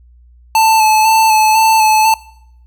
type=tone with vibrato; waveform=square; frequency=876 Hz; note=A5; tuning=8 cents flat; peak=-8 dBFS; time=0.55-2.14 s; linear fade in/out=2 ms; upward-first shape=square; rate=2 Hz; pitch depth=19 cents each way; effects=noise-tail reverb RT60 0.7 s tail -21 dB re dry + added 60 Hz sine -41 dBFS peak until 2.66 s